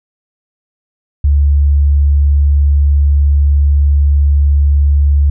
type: tone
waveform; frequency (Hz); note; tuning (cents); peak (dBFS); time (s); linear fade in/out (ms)
sine; 71.6; D2; -43; -6; 1.24-5.3; 5
effects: none